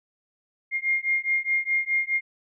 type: beating tone pair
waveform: sine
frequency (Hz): 2122 / 2126.8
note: C7 / C7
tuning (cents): +24 / +28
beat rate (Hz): 4.8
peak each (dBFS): -25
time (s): 0.71-2.21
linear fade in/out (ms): 50
effects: none